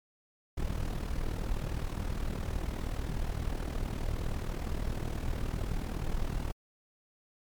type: noise with amplitude modulation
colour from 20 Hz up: brown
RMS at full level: -30 dBFS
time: 0.57-6.52 s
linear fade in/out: 10 ms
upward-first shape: sine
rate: 39.3 Hz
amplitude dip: 70%
effects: MP3 96 kbps